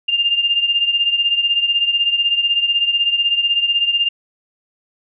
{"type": "beating tone pair", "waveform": "sine", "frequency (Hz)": [2800, 2816], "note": ["F7", "F7"], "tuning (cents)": [4, 14], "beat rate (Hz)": 16, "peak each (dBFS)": [-15, -20], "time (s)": [0.08, 4.09], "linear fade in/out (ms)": 10, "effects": []}